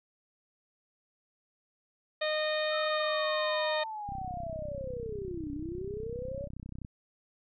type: harmonic tone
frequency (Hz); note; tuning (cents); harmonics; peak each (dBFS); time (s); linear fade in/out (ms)
615; D#5; -20; 1 / 2 / 3 / 4 / 5 / 6 / 7; -30 / -40 / -36 / -41 / -45 / -39 / -43; 2.21-3.84; 10
type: linear two-way sweep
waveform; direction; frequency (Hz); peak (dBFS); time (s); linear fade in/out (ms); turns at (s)
sine; down then up; 1318.5 to 282.1 to 584; -36; 2.7-6.49; 50; 5.52
type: click train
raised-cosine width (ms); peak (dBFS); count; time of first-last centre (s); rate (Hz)
5; -30; 89; 4.09-6.849; 31.9
effects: none